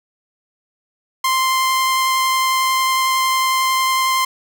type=tone with vibrato; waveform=sawtooth; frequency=1046.5 Hz; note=C6; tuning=in tune; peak=-11 dBFS; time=1.24-4.25 s; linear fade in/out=5 ms; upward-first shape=triangle; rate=11 Hz; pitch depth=9 cents each way; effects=none